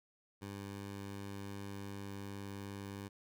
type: tone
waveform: 15% pulse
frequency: 99.7 Hz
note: G2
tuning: 30 cents sharp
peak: -37 dBFS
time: 0.41-3.09 s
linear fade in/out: 20 ms
effects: none